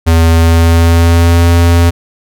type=tone with pitch glide; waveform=square; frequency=82.41 to 85.27 Hz; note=E2 to F2; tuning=0 to -41 cents; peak=-5 dBFS; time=0.06-1.91 s; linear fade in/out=20 ms; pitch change=+59 cents; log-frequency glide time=0.29-1.48 s; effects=none